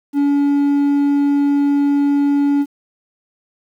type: tone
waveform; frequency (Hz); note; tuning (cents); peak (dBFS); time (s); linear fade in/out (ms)
triangle; 284.5; C#4; +45; -10; 0.13-2.66; 50
effects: 8-bit